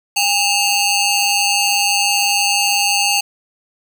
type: ring-modulated tone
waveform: 15% pulse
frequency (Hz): 1802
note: A6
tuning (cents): +41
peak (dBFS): -4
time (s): 0.16-3.21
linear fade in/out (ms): 10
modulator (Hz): 995
effects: none